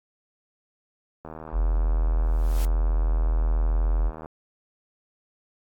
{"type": "click train", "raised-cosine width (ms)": 1, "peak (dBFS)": -24, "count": 239, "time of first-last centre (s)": [1.25, 4.259], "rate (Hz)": 79.1}
{"type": "tone", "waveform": "sine", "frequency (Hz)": 46.25, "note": "F#1", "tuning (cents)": 0, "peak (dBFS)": -19, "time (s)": [1.52, 4.12], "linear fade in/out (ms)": 50}
{"type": "noise with exponential growth", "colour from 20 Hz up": "white", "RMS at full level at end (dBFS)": -37, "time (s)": [2.2, 2.65], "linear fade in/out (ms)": 0, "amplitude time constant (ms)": 96}
{"effects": ["AAC 64 kbps"]}